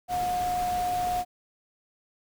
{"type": "tone in noise", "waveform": "sine", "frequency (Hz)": 720, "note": "F#5", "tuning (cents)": -47, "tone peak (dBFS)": -25, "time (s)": [0.08, 1.25], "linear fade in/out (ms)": 50, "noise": "pink", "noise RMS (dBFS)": -38, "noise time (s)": [0.08, 1.25], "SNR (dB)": 10, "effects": []}